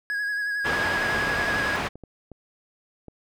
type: tone with vibrato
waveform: triangle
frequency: 1661.2 Hz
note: G#6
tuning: in tune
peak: -23 dBFS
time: 0.1-1.76 s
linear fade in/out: 0 ms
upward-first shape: sine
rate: 11 Hz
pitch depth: 31 cents each way
type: low-pass noise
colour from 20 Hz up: white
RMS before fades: -28 dBFS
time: 0.64-1.89 s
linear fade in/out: 20 ms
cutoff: 1800 Hz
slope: 12 dB/octave
type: clicks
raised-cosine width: 2 ms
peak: -28 dBFS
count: 4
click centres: 1.956 / 2.037 / 2.317 / 3.083 s
effects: none